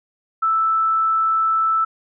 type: tone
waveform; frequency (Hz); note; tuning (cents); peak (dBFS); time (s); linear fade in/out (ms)
sine; 1318.5; E6; 0; -15; 0.42-1.85; 10
effects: none